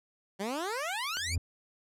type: exponential sweep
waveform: 15% pulse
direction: up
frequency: 185.7 to 2480 Hz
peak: -26 dBFS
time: 0.39-1.36 s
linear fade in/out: 20 ms
type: tone with exponential growth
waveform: triangle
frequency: 85 Hz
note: F2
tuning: 46 cents flat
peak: -23 dBFS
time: 1.15-1.38 s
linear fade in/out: 5 ms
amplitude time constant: 50 ms
type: click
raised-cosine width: 0.3 ms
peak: -24 dBFS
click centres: 1.17 s
effects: low-pass 12000 Hz 12 dB/octave